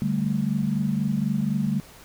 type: chord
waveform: sine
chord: D suspended fourth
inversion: none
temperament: equal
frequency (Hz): 146.83 / 196 / 220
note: D3 / G3 / A3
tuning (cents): 0 / 0 / 0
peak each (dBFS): -27 / -25 / -26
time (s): 0.02-1.8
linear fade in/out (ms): 0
effects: pink hiss -48 dBFS RMS until 2.04 s